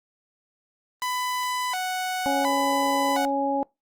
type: tone with vibrato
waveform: sawtooth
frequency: 860 Hz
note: A5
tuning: 40 cents flat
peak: -22 dBFS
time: 1.02-3.25 s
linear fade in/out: 0 ms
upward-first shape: square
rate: 0.7 Hz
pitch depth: 260 cents each way
type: harmonic tone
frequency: 277.2 Hz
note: C#4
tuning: in tune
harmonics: 1 / 2 / 3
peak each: -27 / -27 / -25 dBFS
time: 2.26-3.63 s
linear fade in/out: 0 ms
effects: noise-tail reverb RT60 0.2 s tail -23 dB re dry + Opus 32 kbps